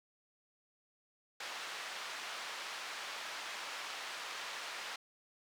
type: band-pass noise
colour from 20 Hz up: pink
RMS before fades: -44 dBFS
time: 1.4-4.96 s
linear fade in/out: 5 ms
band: 990 to 4900 Hz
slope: 12 dB/octave
effects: none